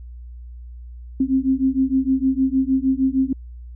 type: beating tone pair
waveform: sine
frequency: 261.6 / 268.1 Hz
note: C4 / C4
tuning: 0 / +42 cents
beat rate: 6.5 Hz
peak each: -19 dBFS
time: 1.2-3.33 s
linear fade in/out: 5 ms
effects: added 60 Hz sine -34 dBFS peak until 3.75 s